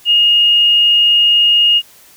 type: tone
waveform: sine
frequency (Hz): 2854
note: F7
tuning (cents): +37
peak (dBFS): -7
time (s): 0.05-1.82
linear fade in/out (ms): 50
effects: white hiss -44 dBFS RMS until 2.16 s